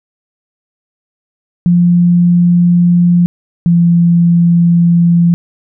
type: tone pair in turn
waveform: sine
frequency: 174.61 / 171.21 Hz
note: F3 / F3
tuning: 0 / -34 cents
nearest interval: unison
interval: 34 cents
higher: first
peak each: -5 dBFS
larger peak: neither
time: 1.66-3.26 / 3.66-5.34 s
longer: second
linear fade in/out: 0 ms
effects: none